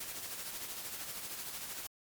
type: noise with tremolo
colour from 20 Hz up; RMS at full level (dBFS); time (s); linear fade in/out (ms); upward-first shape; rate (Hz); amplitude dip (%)
white; -41; 0-1.87; 5; sine; 13; 40
effects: MP3 96 kbps